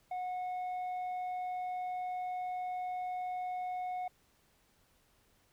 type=tone with tanh clipping; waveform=sine; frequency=730 Hz; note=F#5; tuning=24 cents flat; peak=-36 dBFS; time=0.11-4.08 s; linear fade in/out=5 ms; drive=4 dB; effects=pink hiss -70 dBFS RMS until 5.52 s